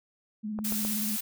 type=tone with vibrato; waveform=sine; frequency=212.6 Hz; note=G#3; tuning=41 cents sharp; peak=-31 dBFS; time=0.43-1.17 s; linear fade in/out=20 ms; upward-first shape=sine; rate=17 Hz; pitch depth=44 cents each way
type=clicks; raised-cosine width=1 ms; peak=-23 dBFS; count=3; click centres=0.589 / 0.723 / 0.85 s
type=noise; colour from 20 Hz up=blue; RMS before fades=-32 dBFS; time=0.64-1.21 s; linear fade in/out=10 ms
effects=none